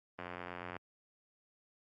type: click train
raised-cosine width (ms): 0.5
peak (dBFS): -27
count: 52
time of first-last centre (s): 0.19-0.766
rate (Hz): 88.6
effects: high-pass 80 Hz 12 dB/octave + Opus 32 kbps